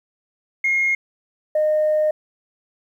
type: tone pair in turn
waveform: sine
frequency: 2145 / 613.5 Hz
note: C7 / D#5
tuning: +42 / -25 cents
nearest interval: octave + minor seventh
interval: 2167 cents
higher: first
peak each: -15 / -14 dBFS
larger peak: second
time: 0.64-0.95 / 1.55-2.11 s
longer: second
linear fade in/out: 5 ms
effects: tanh soft clip ceiling -12 dBFS + 9-bit